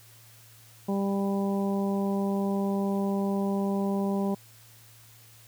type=harmonic tone; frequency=197.7 Hz; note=G3; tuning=15 cents sharp; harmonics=1 / 2 / 3 / 4 / 5; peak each=-26 / -32 / -36 / -38 / -40 dBFS; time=0.88-4.35 s; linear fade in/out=10 ms; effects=added 113 Hz sine -55 dBFS peak until 5.47 s + white hiss -55 dBFS RMS until 5.47 s